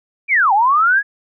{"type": "linear two-way sweep", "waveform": "sine", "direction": "down then up", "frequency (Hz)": [2424, 767, 1701], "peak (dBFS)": -10, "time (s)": [0.28, 1.03], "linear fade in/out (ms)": 50, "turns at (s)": 0.53, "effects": []}